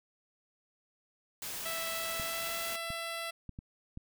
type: noise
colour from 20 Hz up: white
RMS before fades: -40 dBFS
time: 1.42-2.76 s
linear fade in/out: 2 ms
type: tone with pitch glide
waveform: 10% pulse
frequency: 659.3 to 668.5 Hz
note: E5 to E5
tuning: 0 to +24 cents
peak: -28 dBFS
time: 1.65-3.31 s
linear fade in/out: 10 ms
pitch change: +24 cents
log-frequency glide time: 2.13-2.52 s
type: clicks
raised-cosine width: 5 ms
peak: -30 dBFS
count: 5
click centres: 2.198 / 2.904 / 3.493 / 3.589 / 3.974 s
effects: none